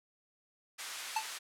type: high-pass noise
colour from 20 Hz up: pink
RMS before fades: -42 dBFS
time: 0.78-1.39 s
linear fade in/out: 20 ms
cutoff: 1400 Hz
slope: 12 dB/octave
type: tone with exponential decay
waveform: square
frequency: 880 Hz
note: A5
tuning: in tune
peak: -28 dBFS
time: 1.16-1.28 s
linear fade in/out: 5 ms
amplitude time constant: 25 ms
effects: low-pass 11000 Hz 12 dB/octave